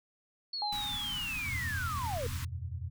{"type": "linear sweep", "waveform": "sine", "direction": "down", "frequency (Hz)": [4435, 439.9], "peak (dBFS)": -34, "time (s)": [0.53, 2.27], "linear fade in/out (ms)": 5}
{"type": "tone with exponential decay", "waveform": "sine", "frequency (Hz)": 830.6, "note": "G#5", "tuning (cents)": 0, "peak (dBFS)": -31, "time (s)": [0.62, 1.54], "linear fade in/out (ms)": 1, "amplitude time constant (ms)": 200}
{"type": "band-stop noise", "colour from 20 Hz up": "pink", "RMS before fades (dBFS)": -42, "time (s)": [0.72, 2.45], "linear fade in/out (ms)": 5, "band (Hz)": [290, 940], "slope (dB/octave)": 96}
{"type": "chord", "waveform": "sine", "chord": "E suspended second", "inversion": "none", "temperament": "equal", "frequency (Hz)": [82.41, 92.5, 123.47], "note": ["E2", "F#2", "B2"], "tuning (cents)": [0, 0, 0], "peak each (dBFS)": [-39, -40, -42], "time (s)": [1.46, 2.9], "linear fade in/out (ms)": 10}
{"effects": []}